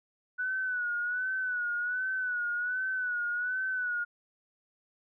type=tone with vibrato; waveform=sine; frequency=1480 Hz; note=F#6; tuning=in tune; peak=-29 dBFS; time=0.38-4.05 s; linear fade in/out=20 ms; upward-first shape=sine; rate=1.3 Hz; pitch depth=61 cents each way; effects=none